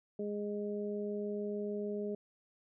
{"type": "harmonic tone", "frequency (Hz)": 206.6, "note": "G#3", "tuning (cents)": -9, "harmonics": [1, 2, 3], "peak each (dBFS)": [-39, -37, -45], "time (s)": [0.19, 2.15], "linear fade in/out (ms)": 5, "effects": []}